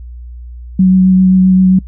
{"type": "tone with vibrato", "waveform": "sine", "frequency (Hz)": 186.5, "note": "F#3", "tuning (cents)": 14, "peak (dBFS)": -4, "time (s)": [0.79, 1.79], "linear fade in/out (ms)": 5, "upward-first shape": "triangle", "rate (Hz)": 7.6, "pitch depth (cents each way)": 14, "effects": ["noise-tail reverb RT60 0.1 s tail -24 dB re dry", "added 60 Hz sine -26 dBFS peak until 1.87 s"]}